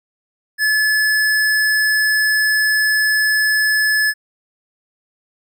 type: tone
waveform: square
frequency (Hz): 1720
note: A6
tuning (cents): -40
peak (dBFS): -14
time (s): 0.58-4.14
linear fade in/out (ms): 50
effects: none